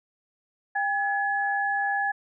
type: tone pair together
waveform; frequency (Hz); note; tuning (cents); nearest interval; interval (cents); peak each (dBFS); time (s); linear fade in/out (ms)
sine; 801 / 1698.4; G5 / G#6; +37 / +38; octave + minor second; 1301; -26; 0.75-2.12; 10
effects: none